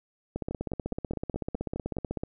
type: two click trains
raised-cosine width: 2 ms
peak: -20 / -18 dBFS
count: 8 / 31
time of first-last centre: 0.51-1.968 / 0.36-2.235 s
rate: 4.8 / 16 Hz
effects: none